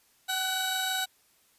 sawtooth tone cluster, 757 / 1488 / 3843 Hz, F#5 / F#6 / B7, +39 / +9 / -48 cents, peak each -29 dBFS, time 0.28-1.06 s, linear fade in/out 20 ms, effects white hiss -65 dBFS RMS until 1.58 s + resampled to 32000 Hz

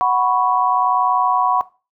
sine chord, F# suspended fourth, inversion none, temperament equal, 740 / 987.8 / 1108.7 Hz, F#5 / B5 / C#6, 0 / 0 / 0 cents, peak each -18 dBFS, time 0.01-1.61 s, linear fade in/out 0 ms, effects noise-tail reverb RT60 0.3 s tail -17 dB re dry

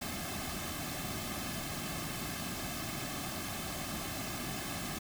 pink noise with comb filter, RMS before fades -39 dBFS, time 0.01-4.99 s, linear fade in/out 10 ms, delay 2.1 ms, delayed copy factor -0.7, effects none

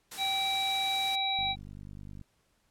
white noise, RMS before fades -42 dBFS, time 0.11-1.16 s, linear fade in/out 10 ms
harmonic tone, 776 Hz, G5, 18 cents flat, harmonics 1 / 3 / 5, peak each -32 / -36 / -30 dBFS, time 0.17-1.56 s, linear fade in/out 50 ms
click train, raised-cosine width 5 ms, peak -34 dBFS, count 42, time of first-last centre 1.39-2.213 s, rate 49.8 Hz
effects pink hiss -72 dBFS RMS until 2.7 s + low-pass 12000 Hz 12 dB/octave

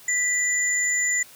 sine tone pair together, 1975.5 / 7053 Hz, B6 / A8, 0 / +3 cents, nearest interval octave + minor seventh, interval 2203 cents, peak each -23 dBFS, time 0.08-1.23 s, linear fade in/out 5 ms, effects white hiss -48 dBFS RMS until 1.35 s + high-pass 60 Hz 12 dB/octave

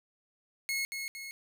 sawtooth tone with echo, 2174 Hz, C#7, 34 cents flat, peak -27 dBFS, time 0.69-0.85 s, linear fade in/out 0 ms, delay 230 ms, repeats 2, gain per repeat -5 dB, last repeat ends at 1.31 s, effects none

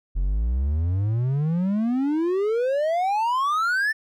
triangle exponential sweep, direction up, 42.49 to 1803 Hz, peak -18 dBFS, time 0.15-3.93 s, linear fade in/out 20 ms, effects none

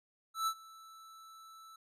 square tone with ADSR envelope, 1318.5 Hz, E6, in tune, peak -30 dBFS, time 0.34-1.76 s, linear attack 130 ms, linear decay 68 ms, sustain -23 dB, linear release 4 ms, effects resampled to 32000 Hz

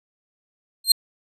sawtooth tone with exponential growth, 4186 Hz, C8, in tune, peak -4 dBFS, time 0.84-0.92 s, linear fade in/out 5 ms, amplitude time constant 17 ms, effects resampled to 32000 Hz

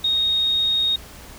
sine tone, 3729 Hz, A#7, in tune, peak -17 dBFS, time 0.04-0.96 s, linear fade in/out 5 ms, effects added 60 Hz sine -45 dBFS peak until 1.38 s + pink hiss -42 dBFS RMS until 1.38 s

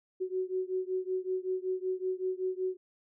sine beating tone pair, 370 / 375.3 Hz, F#4 / F#4, 0 / +25 cents, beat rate 5.3 Hz, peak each -33 / -34 dBFS, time 0.2-2.77 s, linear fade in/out 20 ms, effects none

